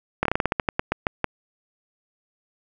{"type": "slowing click train", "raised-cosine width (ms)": 0.5, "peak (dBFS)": -5, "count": 14, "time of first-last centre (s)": [0.23, 1.243], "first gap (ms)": 24, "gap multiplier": 1.18, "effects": []}